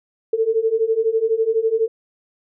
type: beating tone pair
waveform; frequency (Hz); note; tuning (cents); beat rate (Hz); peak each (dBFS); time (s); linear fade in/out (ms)
sine; 440 / 452; A4 / A4; 0 / +47; 12; -20 / -18; 0.33-1.88; 5
effects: none